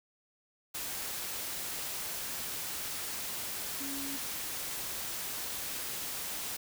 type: tone in noise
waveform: sine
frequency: 277.2 Hz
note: C#4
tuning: in tune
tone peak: -40 dBFS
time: 3.8-4.17 s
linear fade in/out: 10 ms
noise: white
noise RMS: -38 dBFS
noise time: 0.74-6.57 s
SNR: -5 dB
effects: none